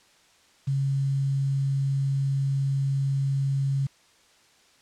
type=tone with quantisation; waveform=sine; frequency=137.1 Hz; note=C#3; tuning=19 cents flat; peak=-22 dBFS; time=0.67-3.87 s; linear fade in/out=10 ms; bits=8; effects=white hiss -59 dBFS RMS until 4.81 s + low-pass 7000 Hz 12 dB/octave